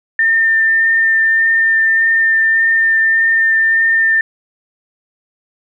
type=tone with vibrato; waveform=sine; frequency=1803 Hz; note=A6; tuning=42 cents sharp; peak=-9 dBFS; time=0.19-4.21 s; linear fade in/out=2 ms; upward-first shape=triangle; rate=1.7 Hz; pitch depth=11 cents each way; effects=none